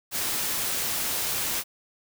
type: noise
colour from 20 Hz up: white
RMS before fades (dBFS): -28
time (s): 0.11-1.64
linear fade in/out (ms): 50
effects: none